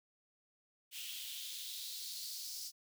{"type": "noise with high-pass filter sweep", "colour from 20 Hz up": "white", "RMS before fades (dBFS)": -45, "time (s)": [0.91, 2.72], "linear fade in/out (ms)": 50, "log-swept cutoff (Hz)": [2900, 5100], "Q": 3.7, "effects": []}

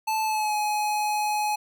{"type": "tone with pitch glide", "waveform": "square", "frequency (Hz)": [874, 842.3], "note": ["A5", "G#5"], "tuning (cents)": [-12, 24], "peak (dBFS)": -24, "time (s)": [0.07, 1.56], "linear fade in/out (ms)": 10, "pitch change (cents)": -64, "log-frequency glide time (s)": [0.23, 0.55], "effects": []}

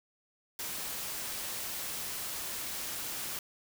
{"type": "noise", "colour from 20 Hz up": "white", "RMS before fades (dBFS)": -38, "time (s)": [0.59, 3.39], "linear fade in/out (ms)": 2, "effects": []}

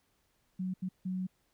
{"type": "tone bursts at uneven times", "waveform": "sine", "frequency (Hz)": 185.3, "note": "F#3", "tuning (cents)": 3, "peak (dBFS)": -32, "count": 3, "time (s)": [[0.59, 0.74], [0.82, 0.89], [1.05, 1.27]], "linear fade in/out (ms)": 10, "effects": ["pink hiss -74 dBFS RMS until 1.53 s"]}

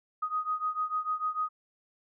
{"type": "beating tone pair", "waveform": "sine", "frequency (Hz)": [1247, 1253.7], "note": ["D#6", "D#6"], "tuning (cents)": [3, 13], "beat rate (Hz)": 6.7, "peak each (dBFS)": [-31, -33], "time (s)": [0.22, 1.49], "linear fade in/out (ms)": 10, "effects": []}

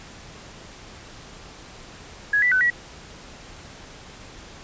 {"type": "tone with pitch steps", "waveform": "sine", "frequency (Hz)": [1671, 1971, 1510, 1929], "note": ["G#6", "B6", "F#6", "B6"], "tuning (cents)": [10, -4, 35, -41], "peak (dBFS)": -16, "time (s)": [2.33, 2.702], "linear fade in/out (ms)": 5, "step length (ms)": 93, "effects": ["pink hiss -43 dBFS RMS until 4.63 s", "resampled to 16000 Hz"]}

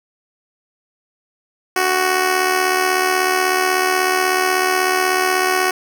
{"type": "tone with amplitude modulation", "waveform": "10% pulse", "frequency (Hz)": 371.3, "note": "F#4", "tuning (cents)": 6, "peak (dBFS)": -4, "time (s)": [1.76, 5.71], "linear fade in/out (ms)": 5, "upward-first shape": "sine", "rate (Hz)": 76.3, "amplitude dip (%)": 55, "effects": []}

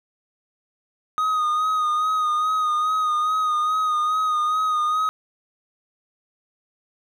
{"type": "tone with vibrato", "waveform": "triangle", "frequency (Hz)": 1244.5, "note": "D#6", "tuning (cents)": 0, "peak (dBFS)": -17, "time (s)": [1.18, 5.09], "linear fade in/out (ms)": 0, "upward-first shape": "sine", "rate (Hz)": 2.4, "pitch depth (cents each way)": 35, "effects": []}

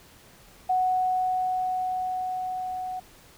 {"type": "tone with level ramp", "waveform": "sine", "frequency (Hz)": 740, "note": "F#5", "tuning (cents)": 0, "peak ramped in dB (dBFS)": [-20, -30], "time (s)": [0.69, 3], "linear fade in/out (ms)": 10, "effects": ["pink hiss -53 dBFS RMS until 3.37 s"]}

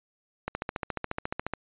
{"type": "click train", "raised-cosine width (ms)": 0.5, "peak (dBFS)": -15, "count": 16, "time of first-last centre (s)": [0.48, 1.536], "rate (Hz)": 14.2, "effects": ["resampled to 8000 Hz"]}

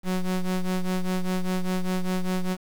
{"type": "ring-modulated tone", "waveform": "square", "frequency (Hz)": 92.5, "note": "F#2", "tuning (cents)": 0, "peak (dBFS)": -21, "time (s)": [0.03, 2.57], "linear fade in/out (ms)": 50, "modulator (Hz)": 90, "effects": ["8-bit"]}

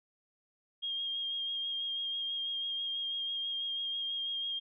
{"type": "tone with vibrato", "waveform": "sine", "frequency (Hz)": 3236, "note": "G#7", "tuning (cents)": -46, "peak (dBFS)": -33, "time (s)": [0.82, 4.6], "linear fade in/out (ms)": 20, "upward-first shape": "sine", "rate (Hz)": 6.1, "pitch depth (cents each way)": 19, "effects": []}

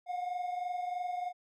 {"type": "tone pair together", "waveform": "triangle", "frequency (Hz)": [715, 738.1], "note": ["F5", "F#5"], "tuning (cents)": [41, -4], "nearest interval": "minor second", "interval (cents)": 55, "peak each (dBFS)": [-32, -38], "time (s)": [0.06, 1.33], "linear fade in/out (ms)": 50, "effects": ["tanh soft clip ceiling -25 dBFS"]}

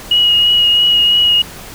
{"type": "tone with vibrato", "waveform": "triangle", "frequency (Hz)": 2892, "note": "F#7", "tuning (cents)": -40, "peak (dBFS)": -4, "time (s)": [0.11, 1.42], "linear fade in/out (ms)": 5, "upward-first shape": "triangle", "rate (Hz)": 3, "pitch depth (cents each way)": 17, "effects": ["tanh soft clip ceiling -6 dBFS", "pink hiss -32 dBFS RMS until 1.74 s"]}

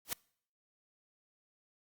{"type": "noise with exponential growth", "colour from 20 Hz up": "white", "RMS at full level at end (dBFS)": -31, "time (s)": [0.05, 0.13], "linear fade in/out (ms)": 1, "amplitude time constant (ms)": 17, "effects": ["noise-tail reverb RT60 0.6 s tail -25 dB re dry", "Opus 48 kbps"]}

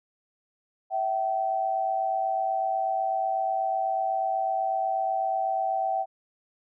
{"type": "tone pair together", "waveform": "sine", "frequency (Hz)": [659.3, 767.4], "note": ["E5", "G5"], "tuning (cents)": [0, -37], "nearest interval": "minor third", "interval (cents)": 263, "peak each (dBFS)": [-30, -25], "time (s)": [0.9, 6.06], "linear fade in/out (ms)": 50, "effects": []}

